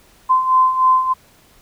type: beating tone pair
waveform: sine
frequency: 1030 / 1033.3 Hz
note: C6 / C6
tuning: -28 / -22 cents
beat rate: 3.3 Hz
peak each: -18 / -12 dBFS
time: 0.29-1.14 s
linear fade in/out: 20 ms
effects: pink hiss -51 dBFS RMS until 1.61 s